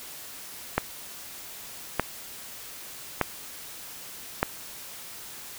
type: click train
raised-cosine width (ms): 0.5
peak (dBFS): -6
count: 4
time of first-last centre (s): 0.78-4.43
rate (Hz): 0.822
effects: white hiss -42 dBFS RMS until 5.58 s